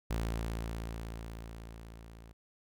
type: tone with level ramp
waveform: sawtooth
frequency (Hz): 56.3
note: A1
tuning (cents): +40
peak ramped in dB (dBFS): -27 to -47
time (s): 0.1-2.33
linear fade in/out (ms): 10
effects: none